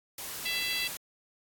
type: noise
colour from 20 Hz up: white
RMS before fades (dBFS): -39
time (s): 0.18-0.97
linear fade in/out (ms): 2
type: harmonic tone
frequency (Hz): 668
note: E5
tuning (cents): +23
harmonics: 3 / 4 / 5 / 6 / 7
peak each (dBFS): -36 / -34 / -36 / -38 / -37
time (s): 0.45-0.88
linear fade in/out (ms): 10
effects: AAC 64 kbps